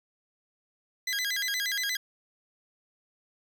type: tone with vibrato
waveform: 20% pulse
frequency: 1812 Hz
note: A#6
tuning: 50 cents flat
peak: -23 dBFS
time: 1.07-1.97 s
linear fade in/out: 5 ms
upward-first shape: square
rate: 8.5 Hz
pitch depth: 180 cents each way
effects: none